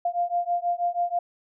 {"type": "beating tone pair", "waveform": "sine", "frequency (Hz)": [696, 702.2], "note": ["F5", "F5"], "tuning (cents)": [-6, 9], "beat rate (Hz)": 6.2, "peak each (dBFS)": -26, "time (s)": [0.05, 1.19], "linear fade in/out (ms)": 5, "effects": []}